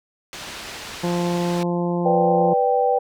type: low-pass noise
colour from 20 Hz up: white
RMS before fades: -35 dBFS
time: 0.33-1.63 s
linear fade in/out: 0 ms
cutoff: 4400 Hz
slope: 12 dB/octave
type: harmonic tone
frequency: 174.3 Hz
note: F3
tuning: 3 cents flat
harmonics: 1 / 2 / 3 / 4 / 5 / 6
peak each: -22 / -25 / -28 / -33 / -31 / -37 dBFS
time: 1.03-2.54 s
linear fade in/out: 10 ms
type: chord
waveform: sine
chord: G major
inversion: first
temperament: equal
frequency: 493.9 / 587.3 / 784 Hz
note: B4 / D5 / G5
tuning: 0 / 0 / 0 cents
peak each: -19 / -24 / -19 dBFS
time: 2.05-2.99 s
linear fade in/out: 10 ms
effects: none